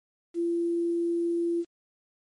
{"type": "tone with quantisation", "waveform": "sine", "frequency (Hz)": 340.6, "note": "F4", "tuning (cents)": -43, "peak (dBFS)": -24, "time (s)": [0.34, 1.65], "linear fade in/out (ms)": 50, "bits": 9, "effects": ["MP3 48 kbps"]}